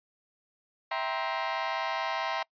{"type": "chord", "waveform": "sawtooth", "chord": "C dominant seventh", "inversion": "first", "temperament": "just", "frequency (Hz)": [654.1, 784.9, 941.9, 1046.5], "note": ["E5", "G5", "Bb5", "C6"], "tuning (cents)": [-14, 2, 18, 0], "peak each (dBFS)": -31, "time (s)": [0.91, 2.43], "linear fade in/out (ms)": 5, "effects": ["noise-tail reverb RT60 0.1 s tail -25 dB re dry", "resampled to 11025 Hz"]}